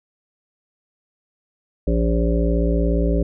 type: harmonic tone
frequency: 57.2 Hz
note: A#1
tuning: 32 cents flat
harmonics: 1 / 3 / 5 / 7 / 9 / 10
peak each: -18 / -23 / -25 / -26 / -28 / -28 dBFS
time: 1.87-3.23 s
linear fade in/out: 5 ms
effects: none